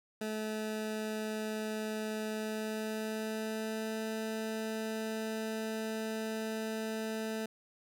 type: tone with pitch glide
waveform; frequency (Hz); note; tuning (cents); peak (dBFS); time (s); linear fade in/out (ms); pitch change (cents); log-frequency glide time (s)
20% pulse; 216.3 to 220.2; A3 to A3; -29 to +2; -30; 0.21-7.46; 5; +31; 2.29-4.02
effects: none